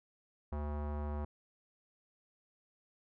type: tone with low-pass filter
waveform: square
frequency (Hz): 73.9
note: D2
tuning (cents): +11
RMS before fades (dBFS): -38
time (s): 0.52-1.25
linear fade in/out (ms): 5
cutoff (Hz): 1000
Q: 1.8
effects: none